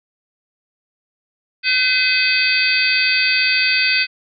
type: harmonic tone with a mistuned harmonic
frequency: 509 Hz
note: C5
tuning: 48 cents flat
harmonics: 3 / 4 / 5 / 6 / 7 / 8 / 9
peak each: -22 / -22 / -17 / -29 / -27 / -29 / -19 dBFS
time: 1.63-4.07 s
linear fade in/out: 50 ms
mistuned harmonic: 6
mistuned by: +84 cents
effects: none